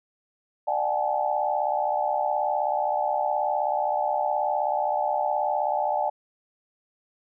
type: tone cluster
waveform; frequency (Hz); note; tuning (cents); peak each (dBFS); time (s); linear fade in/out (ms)
sine; 597 / 734 / 810 / 869; D5 / F#5 / G#5 / A5; +28 / -14 / -43 / -22; -28; 0.67-6.1; 10
effects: none